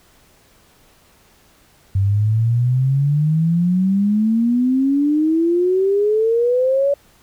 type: exponential sweep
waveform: sine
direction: up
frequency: 95.7 to 572 Hz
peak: -13 dBFS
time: 1.95-6.94 s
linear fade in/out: 5 ms
effects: pink hiss -53 dBFS RMS until 7.22 s